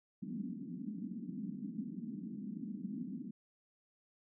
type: band-pass noise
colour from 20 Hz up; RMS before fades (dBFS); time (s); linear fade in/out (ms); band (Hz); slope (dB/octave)
white; -43; 0.22-3.31; 5; 180 to 260; 48
effects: none